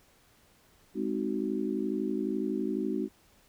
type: chord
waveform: sine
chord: Ab dominant seventh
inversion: none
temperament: just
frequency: 207.7 / 259.6 / 311.5 / 373.8 Hz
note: Ab3 / C4 / Eb4 / Gb4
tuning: 0 / -13 / +2 / +18 cents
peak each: -34 dBFS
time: 0.94-3.09 s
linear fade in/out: 50 ms
effects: pink hiss -63 dBFS RMS until 3.48 s